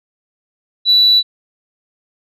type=tone; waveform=sine; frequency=3951 Hz; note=B7; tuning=in tune; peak=-6 dBFS; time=0.85-1.23 s; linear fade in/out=50 ms; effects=tanh soft clip ceiling -3 dBFS